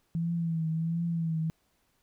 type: tone with vibrato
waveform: sine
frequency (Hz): 164.81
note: E3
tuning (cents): 0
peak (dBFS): -27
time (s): 0.15-1.5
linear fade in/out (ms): 0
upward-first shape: triangle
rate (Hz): 1.4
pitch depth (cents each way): 61
effects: pink hiss -72 dBFS RMS until 2.02 s